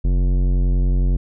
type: tone with tanh clipping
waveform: sine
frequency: 45.47 Hz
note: F#1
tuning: 29 cents flat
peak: -16 dBFS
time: 0.04-1.17 s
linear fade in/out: 10 ms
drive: 15 dB
effects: none